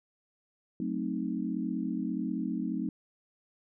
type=chord; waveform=sine; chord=F# diminished seventh; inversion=none; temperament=equal; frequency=185 / 220 / 261.6 / 311.1 Hz; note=F#3 / A3 / C4 / Eb4; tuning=0 / 0 / 0 / 0 cents; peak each=-36 / -35 / -35 / -36 dBFS; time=0.8-2.89 s; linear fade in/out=2 ms; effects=none